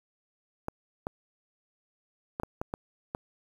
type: clicks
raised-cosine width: 1 ms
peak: -18 dBFS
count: 7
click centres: 0.684 / 1.069 / 2.399 / 2.434 / 2.615 / 2.739 / 3.149 s
effects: 8-bit